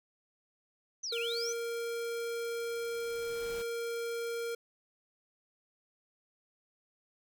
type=linear two-way sweep; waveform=sine; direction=down then up; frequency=6272 to 2336 to 6272 Hz; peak=-35 dBFS; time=1.03-1.53 s; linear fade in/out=10 ms; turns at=1.19 s
type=tone; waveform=square; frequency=466.2 Hz; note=A#4; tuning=in tune; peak=-35 dBFS; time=1.12-4.55 s; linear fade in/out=5 ms
type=noise with exponential growth; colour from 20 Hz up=pink; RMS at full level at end=-47 dBFS; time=2.05-3.62 s; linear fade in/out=0 ms; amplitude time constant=340 ms
effects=none